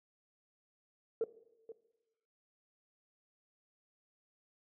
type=tone with echo; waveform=sine; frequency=452.5 Hz; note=A4; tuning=48 cents sharp; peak=-28 dBFS; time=1.21-1.24 s; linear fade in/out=2 ms; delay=480 ms; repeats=1; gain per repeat=-15 dB; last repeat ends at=1.72 s; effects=noise-tail reverb RT60 1.0 s tail -17 dB re dry + tanh soft clip ceiling -25 dBFS